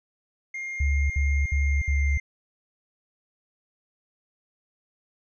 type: tone with pitch glide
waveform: triangle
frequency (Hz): 2122 to 2101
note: C7 to C7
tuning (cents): +24 to +7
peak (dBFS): -29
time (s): 0.54-2.2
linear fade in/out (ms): 5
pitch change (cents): -17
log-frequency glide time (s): 1.66-2.04
type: tone bursts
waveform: sine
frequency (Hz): 70.8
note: C#2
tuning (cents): +37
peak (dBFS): -20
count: 4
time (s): 0.8-2.177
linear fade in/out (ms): 5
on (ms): 300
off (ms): 59
effects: resampled to 16000 Hz